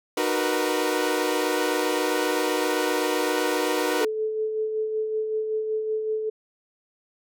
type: chord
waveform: sawtooth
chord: B major seventh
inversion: first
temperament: equal with one note detuned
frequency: 306.8 / 370 / 466.2 / 493.9 Hz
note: D#4 / F#4 / A#4 / B4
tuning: -24 / 0 / 0 / 0 cents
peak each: -24 dBFS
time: 0.17-4.05 s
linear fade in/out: 5 ms
type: tone with tremolo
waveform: sine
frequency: 434.8 Hz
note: A4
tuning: 21 cents flat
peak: -22 dBFS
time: 4-6.3 s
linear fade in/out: 10 ms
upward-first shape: sine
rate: 5.3 Hz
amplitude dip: 40%
effects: none